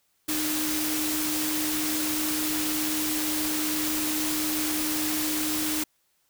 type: tone in noise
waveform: sine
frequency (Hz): 307.3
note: D#4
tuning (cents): -21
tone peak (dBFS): -29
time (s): 0.28-5.84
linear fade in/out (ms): 10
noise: white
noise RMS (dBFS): -29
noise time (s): 0.28-5.84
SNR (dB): -3
effects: white hiss -70 dBFS RMS until 6.29 s